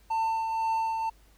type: tone with tremolo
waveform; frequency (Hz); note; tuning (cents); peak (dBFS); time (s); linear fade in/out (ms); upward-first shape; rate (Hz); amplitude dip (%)
triangle; 896; A5; +31; -22; 0.1-1.1; 10; triangle; 2; 40
effects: added 50 Hz sine -57 dBFS peak until 1.37 s + pink hiss -63 dBFS RMS until 1.37 s